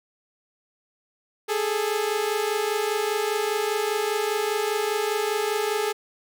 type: tone pair together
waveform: sawtooth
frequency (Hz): 411.4 / 436.4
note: G#4 / A4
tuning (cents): -16 / -14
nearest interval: minor second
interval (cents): 102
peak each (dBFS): -22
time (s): 1.48-5.93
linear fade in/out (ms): 20
effects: none